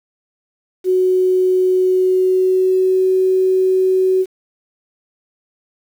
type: tone with pitch glide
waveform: sine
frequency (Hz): 370 to 374.9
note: F#4 to F#4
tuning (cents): 0 to +23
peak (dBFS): -11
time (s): 0.84-4.26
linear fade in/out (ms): 50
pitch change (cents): +23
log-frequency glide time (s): 1.72-3.08
effects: 7-bit